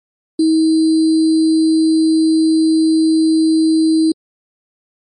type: tone with sample-and-hold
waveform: sine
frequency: 319.2 Hz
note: D#4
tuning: 44 cents sharp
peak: -9 dBFS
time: 0.39-4.12 s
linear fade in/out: 5 ms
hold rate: 4410 Hz
effects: MP3 48 kbps